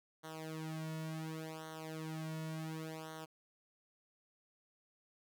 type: tone with flanger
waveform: sawtooth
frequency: 158.7 Hz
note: D#3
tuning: 35 cents sharp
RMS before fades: -44 dBFS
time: 0.23-3.26 s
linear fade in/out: 20 ms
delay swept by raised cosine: 0.4 to 2.5 ms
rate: 0.69 Hz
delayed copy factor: -0.95
effects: none